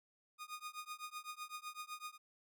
sawtooth tone with tremolo, 1231 Hz, D#6, 19 cents flat, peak -38 dBFS, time 0.38-2.18 s, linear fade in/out 50 ms, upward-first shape triangle, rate 7.9 Hz, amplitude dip 100%, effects none

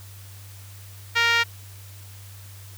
5% pulse tone with band-pass filter, 466.2 Hz, A#4, in tune, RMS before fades -20 dBFS, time 1.15-1.44 s, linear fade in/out 20 ms, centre 1800 Hz, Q 1.4, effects added 98 Hz sine -41 dBFS peak until 2.77 s + white hiss -48 dBFS RMS until 2.77 s

